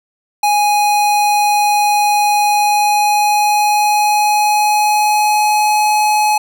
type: tone with pitch glide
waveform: square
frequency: 830 to 846 Hz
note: G#5 to G#5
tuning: -1 to +32 cents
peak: -11 dBFS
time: 0.43-6.38 s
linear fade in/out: 5 ms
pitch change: +33 cents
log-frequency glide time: 2.47-5.92 s
effects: none